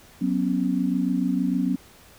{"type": "chord", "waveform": "sine", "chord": "F# suspended fourth", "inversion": "none", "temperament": "equal with one note detuned", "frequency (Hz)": [185, 246.9, 273.5], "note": ["F#3", "B3", "C#4"], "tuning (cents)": [0, 0, -23], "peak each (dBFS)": -25, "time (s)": [0.21, 1.76], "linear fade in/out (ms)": 10, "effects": ["pink hiss -51 dBFS RMS until 2.18 s"]}